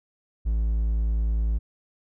triangle tone, 55 Hz, A1, in tune, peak -19 dBFS, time 0.45-1.59 s, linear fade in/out 20 ms, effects none

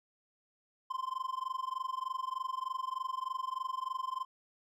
triangle tone with amplitude modulation, 1041 Hz, C6, 9 cents flat, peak -29 dBFS, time 0.9-4.25 s, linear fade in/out 10 ms, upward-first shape sine, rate 23.3 Hz, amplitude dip 95%, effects none

